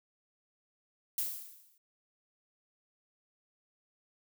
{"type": "noise with exponential decay", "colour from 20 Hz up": "violet", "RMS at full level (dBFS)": -31, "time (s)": [1.18, 1.78], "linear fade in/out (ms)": 2, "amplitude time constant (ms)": 130, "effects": []}